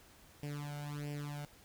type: tone with flanger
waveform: sawtooth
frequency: 146.1 Hz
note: D3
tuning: 9 cents flat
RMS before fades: -42 dBFS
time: 0.43-1.45 s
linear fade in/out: 2 ms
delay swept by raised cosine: 0.38 to 1.38 ms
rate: 1.5 Hz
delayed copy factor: +0.95
effects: pink hiss -61 dBFS RMS until 1.64 s